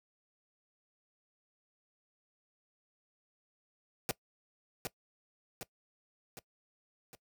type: noise with echo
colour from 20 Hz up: pink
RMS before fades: -32 dBFS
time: 4.09-4.11 s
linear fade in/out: 0 ms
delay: 760 ms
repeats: 4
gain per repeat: -5 dB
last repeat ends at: 7.15 s
effects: noise-tail reverb RT60 0.1 s tail -21 dB re dry + high-pass 80 Hz 12 dB/octave